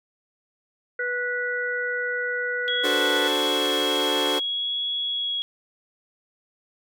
harmonic tone, 490.3 Hz, B4, 13 cents flat, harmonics 1 / 3 / 4, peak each -30 / -26 / -32 dBFS, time 0.99-3.28 s, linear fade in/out 5 ms
sine tone with vibrato, 3322 Hz, G#7, in tune, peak -24 dBFS, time 2.68-5.42 s, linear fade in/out 0 ms, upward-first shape sine, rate 0.56 Hz, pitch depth 15 cents each way
sawtooth chord, D dominant seventh, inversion none, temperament equal, 293.7 / 370 / 440 / 523.3 Hz, D4 / F#4 / A4 / C5, 0 / 0 / 0 / 0 cents, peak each -25 dBFS, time 2.83-4.4 s, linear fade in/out 20 ms
effects none

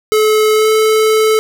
square tone with pitch glide, 430.8 to 435.6 Hz, A4 to A4, -37 to -17 cents, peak -9 dBFS, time 0.12-1.39 s, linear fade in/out 0 ms, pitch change +20 cents, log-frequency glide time 0.54-0.69 s, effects none

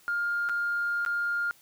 sine tone with dropouts, 1408 Hz, F6, 14 cents sharp, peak -25 dBFS, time 0.08-1.51 s, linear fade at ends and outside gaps 0 ms, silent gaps 0.489-0.495 / 1.05-1.062 s, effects tanh soft clip ceiling -21 dBFS + white hiss -59 dBFS RMS until 1.61 s

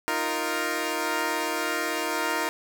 10% pulse chord, Eb suspended second, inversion none, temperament equal, 311.1 / 349.2 / 466.2 Hz, Eb4 / F4 / Bb4, 0 / 0 / 0 cents, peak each -22 dBFS, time 0.08-2.49 s, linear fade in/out 0 ms, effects none

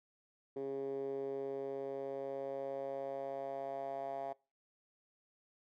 10% pulse tone with band-pass filter sweep, 136.7 Hz, C#3, 24 cents flat, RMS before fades -41 dBFS, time 0.56-4.33 s, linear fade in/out 5 ms, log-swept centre 380 to 710 Hz, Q 4, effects noise-tail reverb RT60 0.3 s tail -23 dB re dry

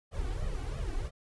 brown noise with flanger, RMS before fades -34 dBFS, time 0.11-1.11 s, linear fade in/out 50 ms, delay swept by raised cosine 1.6 to 2.7 ms, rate 3 Hz, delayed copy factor +1, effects resampled to 24000 Hz

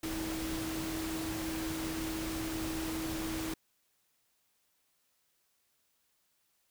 sine tone in noise, 321.1 Hz, E4, 45 cents flat, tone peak -36 dBFS, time 0.03-3.54 s, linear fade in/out 5 ms, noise pink, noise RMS -40 dBFS, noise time 0.03-3.54 s, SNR +1 dB, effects white hiss -75 dBFS RMS until 6.7 s

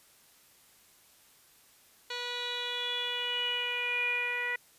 10% pulse tone with low-pass filter sweep, 487.3 Hz, B4, 23 cents flat, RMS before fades -33 dBFS, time 2.1-4.56 s, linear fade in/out 5 ms, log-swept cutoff 4400 to 2100 Hz, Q 9, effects white hiss -61 dBFS RMS until 4.78 s + resampled to 32000 Hz

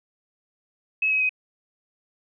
sine tone with pitch steps, 2576 / 2548 / 2520 Hz, E7 / D#7 / D#7, -41 / +41 / +21 cents, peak -19 dBFS, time 1.02-1.293 s, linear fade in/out 5 ms, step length 91 ms, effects none

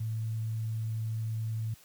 sine tone, 111.3 Hz, A2, 20 cents sharp, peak -30 dBFS, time 0-1.74 s, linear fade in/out 5 ms, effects white hiss -58 dBFS RMS until 1.84 s + high-pass 60 Hz 12 dB/octave

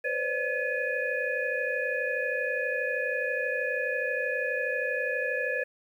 sine tone cluster, 499.6 / 532 / 586 / 1709 / 2477 Hz, B4 / C5 / D5 / G#6 / D#7, +20 / +29 / -4 / +49 / -8 cents, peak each -33 / -35 / -36 / -30 / -36 dBFS, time 0.04-5.64 s, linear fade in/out 10 ms, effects 10-bit

